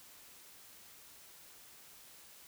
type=silence; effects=white hiss -57 dBFS RMS until 2.47 s